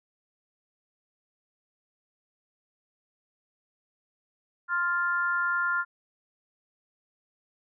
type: harmonic tone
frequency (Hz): 349.8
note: F4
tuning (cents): +3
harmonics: 3 / 4 / 5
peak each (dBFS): -32 / -25 / -36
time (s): 4.68-5.85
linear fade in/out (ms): 50
effects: none